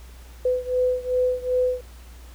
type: beating tone pair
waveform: sine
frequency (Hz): 502 / 504.6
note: B4 / B4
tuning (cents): +28 / +37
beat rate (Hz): 2.6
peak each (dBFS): -22 / -24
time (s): 0.45-1.81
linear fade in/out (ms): 5
effects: added 60 Hz sine -41 dBFS peak until 2.34 s + pink hiss -51 dBFS RMS until 2.34 s